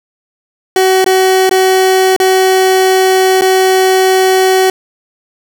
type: tone with dropouts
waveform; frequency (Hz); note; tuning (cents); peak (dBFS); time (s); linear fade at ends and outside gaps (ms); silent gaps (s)
30% pulse; 376.7; F#4; +31; -4; 0.76-4.7; 2; 1.044-1.062 / 1.494-1.511 / 2.164-2.2 / 3.411-3.419
effects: none